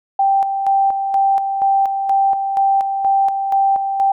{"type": "tone with tremolo", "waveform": "sine", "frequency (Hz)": 784, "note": "G5", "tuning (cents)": 0, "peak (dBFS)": -11, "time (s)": [0.19, 4.12], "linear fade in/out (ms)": 5, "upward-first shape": "square", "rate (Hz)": 2.1, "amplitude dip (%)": 50, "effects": []}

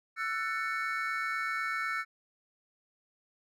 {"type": "chord", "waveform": "triangle", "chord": "F# minor seventh", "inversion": "third", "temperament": "just", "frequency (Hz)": [1332, 1480, 1776, 2220], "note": ["E6", "F#6", "A6", "C#7"], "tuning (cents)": [18, 0, 16, 2], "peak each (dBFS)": [-33, -36, -36, -35], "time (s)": [0.16, 2.05], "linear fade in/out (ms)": 50, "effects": []}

